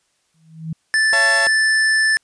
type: tone with exponential growth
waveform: sine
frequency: 160.6 Hz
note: E3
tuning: 45 cents flat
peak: -20 dBFS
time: 0.34-0.73 s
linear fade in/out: 5 ms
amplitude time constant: 84 ms
type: tone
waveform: square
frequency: 1757 Hz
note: A6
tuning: 3 cents flat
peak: -14 dBFS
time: 0.94-2.17 s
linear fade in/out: 0 ms
type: chord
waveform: sawtooth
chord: A major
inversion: first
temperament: equal with one note detuned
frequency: 554.4 / 675.1 / 880 Hz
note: C#5 / E5 / A5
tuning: 0 / +41 / 0 cents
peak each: -22 / -19 / -22 dBFS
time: 1.13-1.47 s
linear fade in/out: 0 ms
effects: white hiss -65 dBFS RMS until 2.23 s + resampled to 22050 Hz